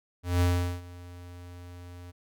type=tone with ADSR envelope; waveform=square; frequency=88.4 Hz; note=F2; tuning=22 cents sharp; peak=-21 dBFS; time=0.23-2.12 s; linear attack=180 ms; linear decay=400 ms; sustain=-22 dB; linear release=21 ms; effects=none